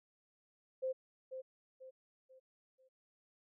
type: tone with echo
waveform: sine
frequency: 521 Hz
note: C5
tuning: 7 cents flat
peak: -34 dBFS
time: 0.82-0.93 s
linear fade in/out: 20 ms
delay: 490 ms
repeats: 4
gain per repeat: -8 dB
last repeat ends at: 2.89 s
effects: none